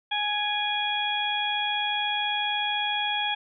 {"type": "harmonic tone with a mistuned harmonic", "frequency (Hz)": 833, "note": "G#5", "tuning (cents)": 5, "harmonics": [1, 2, 3, 4], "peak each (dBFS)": [-29, -33, -32, -28], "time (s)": [0.11, 3.35], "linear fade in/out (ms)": 10, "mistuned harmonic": 3, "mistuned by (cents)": -37, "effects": []}